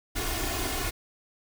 pink noise with comb filter, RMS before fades -30 dBFS, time 0.15-0.91 s, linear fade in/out 20 ms, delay 2.8 ms, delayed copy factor +0.75, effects none

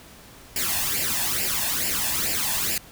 white noise with flanger, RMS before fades -25 dBFS, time 0.56-2.78 s, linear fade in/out 2 ms, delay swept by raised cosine 0.4 to 1.17 ms, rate 2.3 Hz, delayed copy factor +0.7, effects pink hiss -47 dBFS RMS until 2.91 s

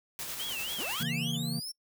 white noise with tremolo, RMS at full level -37 dBFS, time 0.19-1.03 s, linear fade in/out 0 ms, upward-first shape sine, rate 10 Hz, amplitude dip 35%
sine tone with vibrato, 2960 Hz, F#7, in tune, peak -35 dBFS, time 0.39-1.37 s, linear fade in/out 10 ms, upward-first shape sine, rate 3.6 Hz, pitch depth 210 cents each way
sawtooth linear sweep, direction up, 134.2 to 5500 Hz, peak -34 dBFS, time 0.78-1.72 s, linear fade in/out 10 ms
triangle chord, A# diminished, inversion first, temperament equal with one note detuned, 137.95 / 164.81 / 233.1 Hz, C#3 / E3 / A#3, -8 / 0 / 0 cents, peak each -34 / -33 / -34 dBFS, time 1-1.6 s, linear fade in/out 10 ms
effects noise-tail reverb RT60 0.1 s tail -25 dB re dry

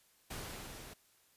pink noise with level ramp, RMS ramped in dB -43 to -51 dBFS, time 0.3-0.94 s, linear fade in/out 10 ms, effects white hiss -69 dBFS RMS until 1.36 s + resampled to 32000 Hz

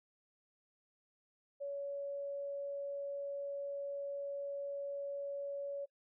sine tone, 563 Hz, C#5, 27 cents sharp, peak -38 dBFS, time 1.6-5.86 s, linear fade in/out 20 ms, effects noise-tail reverb RT60 0.1 s tail -23 dB re dry

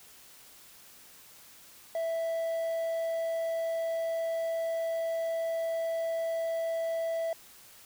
triangle tone, 659.3 Hz, E5, in tune, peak -27 dBFS, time 1.95-7.33 s, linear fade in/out 2 ms, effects white hiss -54 dBFS RMS until 7.85 s

